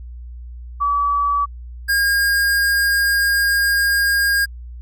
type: tone pair in turn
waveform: sine / square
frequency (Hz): 1146 / 1620.7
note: D6 / G#6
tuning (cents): -43 / -43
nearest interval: tritone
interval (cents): 600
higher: second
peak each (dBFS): -15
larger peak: neither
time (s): 0.8-1.46 / 1.88-4.46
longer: second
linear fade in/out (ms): 20
effects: added 60 Hz sine -31 dBFS peak until 4.81 s